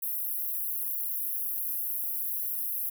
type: high-pass noise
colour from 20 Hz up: pink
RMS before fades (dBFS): -32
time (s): 0.02-2.9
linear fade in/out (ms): 10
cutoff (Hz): 11000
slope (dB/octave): 96
effects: none